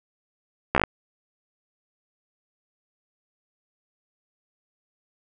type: slowing click train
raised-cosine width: 0.5 ms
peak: -4 dBFS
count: 6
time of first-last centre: 0.75-0.837 s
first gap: 14 ms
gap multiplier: 1.11
effects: none